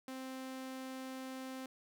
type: tone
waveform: sawtooth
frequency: 261.6 Hz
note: C4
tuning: in tune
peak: -39 dBFS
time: 0.08-1.66 s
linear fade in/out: 2 ms
effects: none